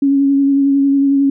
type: tone with vibrato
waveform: sine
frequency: 277.2 Hz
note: C#4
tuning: in tune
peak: -9 dBFS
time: 0.02-1.3 s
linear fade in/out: 5 ms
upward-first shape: sine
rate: 11 Hz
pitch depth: 19 cents each way
effects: none